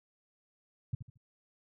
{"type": "tone with echo", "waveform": "sine", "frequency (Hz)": 120.3, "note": "B2", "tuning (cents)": -45, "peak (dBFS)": -28, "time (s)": [0.93, 0.95], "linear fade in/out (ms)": 5, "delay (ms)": 75, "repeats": 3, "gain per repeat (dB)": -10, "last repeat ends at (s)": 1.175, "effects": []}